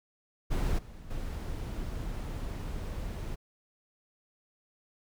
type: noise with level steps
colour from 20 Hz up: brown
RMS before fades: -29 / -46 / -36 dBFS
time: 0.5-3.36 s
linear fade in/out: 20 ms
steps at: 0.78 / 1.1 s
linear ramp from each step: 10 ms
effects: none